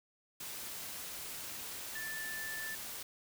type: tone in noise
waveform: sine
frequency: 1760 Hz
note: A6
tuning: in tune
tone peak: -40 dBFS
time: 1.95-2.75 s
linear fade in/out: 5 ms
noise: white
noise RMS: -44 dBFS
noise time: 0.4-3.03 s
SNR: +1 dB
effects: none